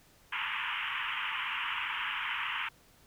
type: band-pass noise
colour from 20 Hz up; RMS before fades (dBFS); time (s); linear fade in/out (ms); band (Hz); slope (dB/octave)
white; -35; 0.32-2.69; 10; 890 to 3100; 96
effects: pink hiss -62 dBFS RMS until 3.06 s